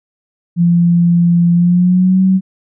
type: tone with pitch glide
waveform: sine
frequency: 172.1 to 188.76 Hz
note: F3 to F#3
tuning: -25 to +35 cents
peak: -7 dBFS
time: 0.56-2.41 s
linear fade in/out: 50 ms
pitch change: +160 cents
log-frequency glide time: 1.53-2.22 s
effects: none